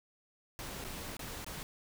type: noise with dropouts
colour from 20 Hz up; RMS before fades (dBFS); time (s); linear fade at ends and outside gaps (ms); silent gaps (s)
pink; -43; 0.59-1.63; 0; 0.841-0.847 / 1.168-1.193 / 1.445-1.465
effects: none